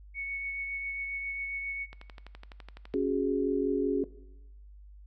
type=tone with vibrato; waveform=sine; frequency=2217 Hz; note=C#7; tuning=in tune; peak=-33 dBFS; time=0.14-1.87 s; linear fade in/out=50 ms; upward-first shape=triangle; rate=7.4 Hz; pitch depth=8 cents each way
type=click train; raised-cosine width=0.3 ms; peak=-30 dBFS; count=13; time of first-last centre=1.93-2.938 s; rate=11.9 Hz
type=chord; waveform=sine; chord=C# suspended fourth; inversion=none; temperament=equal; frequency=277.2 / 370 / 415.3 Hz; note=C#4 / F#4 / G#4; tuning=0 / 0 / 0 cents; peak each=-30 dBFS; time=2.94-4.04 s; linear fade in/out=2 ms
effects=noise-tail reverb RT60 0.9 s tail -18 dB re dry + added 50 Hz sine -48 dBFS peak until 5.06 s